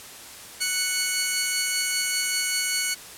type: tone pair together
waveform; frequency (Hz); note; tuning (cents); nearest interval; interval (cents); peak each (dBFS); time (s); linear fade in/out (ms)
10% pulse; 1479.7 / 2217; F#6 / C#7; 0 / 0; perfect fifth; 700; -20 / -15; 0.6-2.95; 20
effects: white hiss -42 dBFS RMS until 3.17 s + low-pass 12000 Hz 12 dB/octave